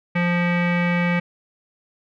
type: tone with low-pass filter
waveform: square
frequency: 174.61 Hz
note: F3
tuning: in tune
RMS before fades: -20 dBFS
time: 0.15-1.2 s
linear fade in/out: 10 ms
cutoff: 2200 Hz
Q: 5.1
effects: none